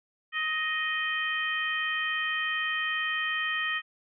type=harmonic tone with a mistuned harmonic; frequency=622.3 Hz; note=D#5; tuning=in tune; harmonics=2 / 3 / 4 / 5; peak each=-35 / -29 / -35 / -35 dBFS; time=0.32-3.82 s; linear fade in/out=50 ms; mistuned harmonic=2; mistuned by=+26 cents; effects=none